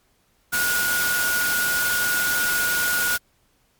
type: tone in noise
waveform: sine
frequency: 1446 Hz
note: F#6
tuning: 40 cents flat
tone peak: -21 dBFS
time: 0.52-3.18 s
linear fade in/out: 20 ms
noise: white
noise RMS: -25 dBFS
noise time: 0.52-3.18 s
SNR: +1 dB
effects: pink hiss -64 dBFS RMS until 3.79 s + MP3 96 kbps